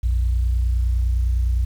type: tone pair together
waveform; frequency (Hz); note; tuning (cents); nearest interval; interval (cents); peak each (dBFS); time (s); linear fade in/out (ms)
sine; 59.93 / 89.8; A#1 / F2; +49 / +49; perfect fifth; 700; -16 / -26; 0.03-1.65; 10
effects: tanh soft clip ceiling -11 dBFS + 8-bit